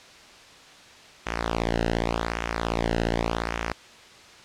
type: tone with flanger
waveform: sawtooth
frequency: 57.2 Hz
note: A#1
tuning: 32 cents flat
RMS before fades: -27 dBFS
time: 1.26-3.73 s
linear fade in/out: 10 ms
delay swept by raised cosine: 0.23 to 0.88 ms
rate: 0.86 Hz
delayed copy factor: -0.85
effects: white hiss -48 dBFS RMS until 4.44 s + low-pass 5000 Hz 12 dB/octave